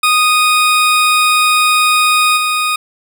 20% pulse tone with level steps, 1241 Hz, D#6, 5 cents flat, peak -4 / -8 dBFS, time 0.03-2.76 s, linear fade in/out 5 ms, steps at 2.36 s, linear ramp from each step 20 ms, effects none

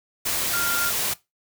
sine tone in noise, 1396.9 Hz, F6, in tune, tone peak -25 dBFS, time 0.53-0.9 s, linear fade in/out 10 ms, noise white, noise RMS -25 dBFS, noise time 0.25-1.14 s, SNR -3 dB, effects noise-tail reverb RT60 0.2 s tail -19 dB re dry

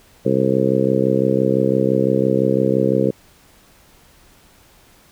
harmonic tone, 65.9 Hz, C2, 13 cents sharp, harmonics 2 / 3 / 4 / 5 / 6 / 7 / 8, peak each -23 / -21 / -23 / -22 / -22 / -20 / -22 dBFS, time 0.25-3.11 s, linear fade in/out 10 ms, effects pink hiss -51 dBFS RMS until 5.11 s

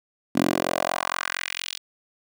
10% pulse tone with high-pass filter sweep, 44.27 Hz, F1, 24 cents sharp, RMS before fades -26 dBFS, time 0.35-1.78 s, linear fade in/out 10 ms, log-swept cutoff 250 to 3800 Hz, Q 2.1, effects none

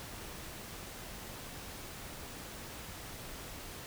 silence, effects pink hiss -46 dBFS RMS until 3.86 s

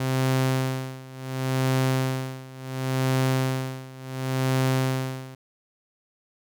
sawtooth tone with tremolo, 131 Hz, C3, 2 cents sharp, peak -16 dBFS, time 0-5.35 s, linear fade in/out 5 ms, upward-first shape sine, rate 0.7 Hz, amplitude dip 90%, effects none

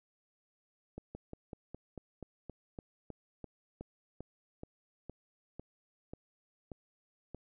slowing click train, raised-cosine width 2 ms, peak -30 dBFS, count 19, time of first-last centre 0.98-7.347 s, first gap 170 ms, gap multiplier 1.08, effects none

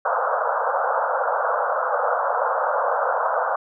pink band-pass noise, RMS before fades -22 dBFS, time 0.05-3.56 s, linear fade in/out 5 ms, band 490 to 1500 Hz, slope 96 dB/octave, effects none

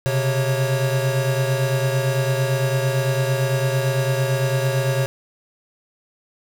square tone cluster, 128.4 / 137.3 / 548 Hz, C3 / C#3 / C#5, -32 / -16 / -20 cents, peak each -21 / -26 / -25 dBFS, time 0.06-5.06 s, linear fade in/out 0 ms, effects 9-bit

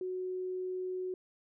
sine tone, 368.9 Hz, F#4, 5 cents flat, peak -34 dBFS, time 0.01-1.14 s, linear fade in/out 2 ms, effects none

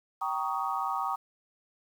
sine chord, Eb dominant seventh, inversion first, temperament just, 777.8 / 933.4 / 1120.1 / 1244.5 Hz, G5 / Bb5 / Db6 / Eb6, -14 / +2 / +18 / 0 cents, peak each -34 dBFS, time 0.21-1.16 s, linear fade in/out 10 ms, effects 9-bit

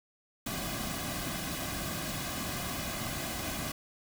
pink noise with comb filter, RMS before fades -36 dBFS, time 0.46-3.72 s, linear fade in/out 5 ms, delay 2.2 ms, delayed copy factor -0.65, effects none

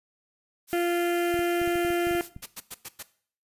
blue noise, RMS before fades -40 dBFS, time 0.67-2.3 s, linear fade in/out 50 ms
harmonic tone, 346.7 Hz, F4, 13 cents flat, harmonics 1 / 2 / 4 / 5 / 6 / 7 / 8 / 9, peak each -24 / -30 / -36 / -38 / -40 / -41 / -42 / -43 dBFS, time 0.73-2.21 s, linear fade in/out 0 ms
clicks, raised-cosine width 5 ms, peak -28 dBFS, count 11, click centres 1.342 / 1.392 / 1.616 / 1.676 / 1.756 / 1.849 / 1.904 / 2.07 / 2.111 / 2.151 / 2.364 s
white noise bursts, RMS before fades -37 dBFS, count 5, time 2.42-3.03 s, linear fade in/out 10 ms, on 42 ms, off 100 ms
effects noise-tail reverb RT60 0.5 s tail -17 dB re dry + resampled to 32000 Hz

